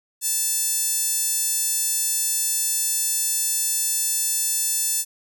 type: tone with high-pass filter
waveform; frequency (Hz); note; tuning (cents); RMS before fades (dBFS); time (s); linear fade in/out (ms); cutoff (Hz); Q
sawtooth; 880; A5; 0; -23; 0.21-5.05; 50; 7900; 1.8
effects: none